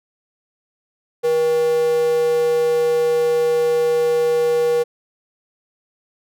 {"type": "tone with high-pass filter", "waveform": "square", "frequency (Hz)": 159.4, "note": "D#3", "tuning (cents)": 42, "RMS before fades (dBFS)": -17, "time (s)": [1.23, 4.84], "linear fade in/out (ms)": 20, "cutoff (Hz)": 490, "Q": 7.3, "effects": []}